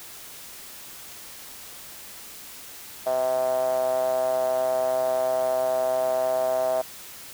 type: tone with band-pass filter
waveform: 5% pulse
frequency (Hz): 129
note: C3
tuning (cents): -24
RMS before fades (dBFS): -24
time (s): 3.06-6.82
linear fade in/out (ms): 10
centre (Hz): 650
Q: 8.7
effects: white hiss -42 dBFS RMS until 7.33 s